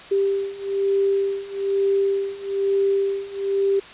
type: beating tone pair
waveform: sine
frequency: 393.4 / 394.5 Hz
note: G4 / G4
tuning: +6 / +11 cents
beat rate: 1.1 Hz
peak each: -23 / -21 dBFS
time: 0.11-3.8 s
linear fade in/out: 10 ms
effects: white hiss -41 dBFS RMS until 3.93 s + resampled to 8000 Hz